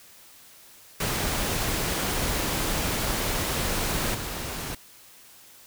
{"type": "noise with level steps", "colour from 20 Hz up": "pink", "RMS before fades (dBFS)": [-27, -33], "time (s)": [1, 4.75], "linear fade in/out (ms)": 5, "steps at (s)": 4.14, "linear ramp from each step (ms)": 10, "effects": ["white hiss -51 dBFS RMS until 5.66 s"]}